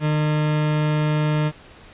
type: tone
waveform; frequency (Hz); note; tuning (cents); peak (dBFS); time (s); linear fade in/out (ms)
40% pulse; 151.9; D#3; -41; -17; 0-1.52; 50
effects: pink hiss -46 dBFS RMS until 1.93 s + resampled to 8000 Hz